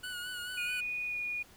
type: tone with vibrato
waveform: 25% pulse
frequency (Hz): 1464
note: F#6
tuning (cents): -19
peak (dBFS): -34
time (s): 0.03-0.81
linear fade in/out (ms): 10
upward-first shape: sine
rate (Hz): 4.6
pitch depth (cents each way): 38
type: tone with pitch glide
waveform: sine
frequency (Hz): 2467 to 2446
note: D#7 to D#7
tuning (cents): -15 to -30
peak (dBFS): -33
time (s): 0.57-1.43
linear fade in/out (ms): 10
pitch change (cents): -15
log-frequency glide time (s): 1.06-1.18
effects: pink hiss -58 dBFS RMS until 1.56 s